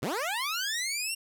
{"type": "linear sweep", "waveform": "15% pulse", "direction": "up", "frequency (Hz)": [96.7, 2794], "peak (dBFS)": -23, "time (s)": [0.02, 1.15], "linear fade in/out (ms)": 10, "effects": []}